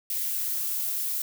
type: noise with high-pass filter sweep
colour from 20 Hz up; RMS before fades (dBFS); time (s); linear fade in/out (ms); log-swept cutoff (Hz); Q
violet; -29; 0.1-1.22; 2; 2100 to 470; 1.4
effects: none